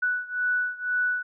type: beating tone pair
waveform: sine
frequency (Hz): 1480 / 1482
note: F#6 / F#6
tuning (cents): 0 / +2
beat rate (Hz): 2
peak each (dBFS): -26 / -28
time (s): 0.02-1.23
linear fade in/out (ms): 10
effects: none